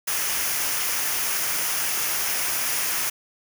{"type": "noise with comb filter", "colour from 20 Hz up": "white", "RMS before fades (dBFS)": -25, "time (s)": [0.07, 3.1], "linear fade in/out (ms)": 10, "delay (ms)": 0.25, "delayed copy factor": -0.5, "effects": []}